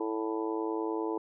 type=harmonic tone; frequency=110 Hz; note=A2; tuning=in tune; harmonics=3 / 4 / 5 / 6 / 7 / 8 / 9; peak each=-33 / -34 / -44 / -48 / -46 / -40 / -41 dBFS; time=0-1.18 s; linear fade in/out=5 ms; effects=none